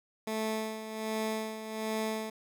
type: tone with tremolo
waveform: 15% pulse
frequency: 219 Hz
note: A3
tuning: 8 cents flat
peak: -24 dBFS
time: 0.27-2.3 s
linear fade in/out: 5 ms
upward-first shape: sine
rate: 1.3 Hz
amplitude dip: 65%
effects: none